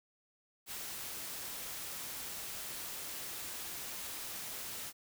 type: noise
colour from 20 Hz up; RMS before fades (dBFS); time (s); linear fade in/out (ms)
white; -43; 0.66-4.93; 50
effects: none